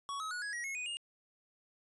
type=tone with pitch steps; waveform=square; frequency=1119 / 1278 / 1459.6 / 1666.9 / 1903.8 / 2174 / 2483 / 2836 Hz; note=C#6 / D#6 / F#6 / G#6 / A#6 / C#7 / D#7 / F7; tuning=+16 / +46 / -24 / +6 / +36 / -34 / -4 / +26 cents; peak=-38 dBFS; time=0.09-0.97 s; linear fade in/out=0 ms; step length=110 ms; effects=resampled to 24000 Hz